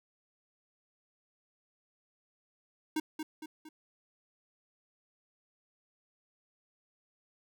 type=tone with echo; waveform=square; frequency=311.1 Hz; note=D#4; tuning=in tune; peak=-30 dBFS; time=2.96-3 s; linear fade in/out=5 ms; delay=230 ms; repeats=3; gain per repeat=-6 dB; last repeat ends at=3.69 s; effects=none